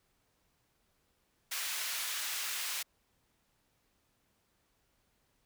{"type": "high-pass noise", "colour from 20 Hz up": "pink", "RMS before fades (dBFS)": -37, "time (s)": [1.51, 2.83], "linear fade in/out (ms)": 10, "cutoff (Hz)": 1800, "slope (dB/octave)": 12, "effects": ["pink hiss -75 dBFS RMS until 5.45 s"]}